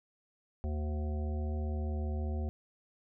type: harmonic tone with a mistuned harmonic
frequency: 74.9 Hz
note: D2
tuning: 35 cents sharp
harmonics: 1 / 3 / 5 / 7 / 9 / 10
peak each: -32 / -42 / -46 / -49 / -51 / -52 dBFS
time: 0.64-2.49 s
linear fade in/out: 0 ms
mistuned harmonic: 1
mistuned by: +46 cents
effects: none